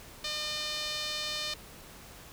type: tone with band-pass filter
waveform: sawtooth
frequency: 605 Hz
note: D#5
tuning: 49 cents flat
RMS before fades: -35 dBFS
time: 0.24-1.54 s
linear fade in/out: 5 ms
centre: 4200 Hz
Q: 2.2
effects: pink hiss -50 dBFS RMS until 2.32 s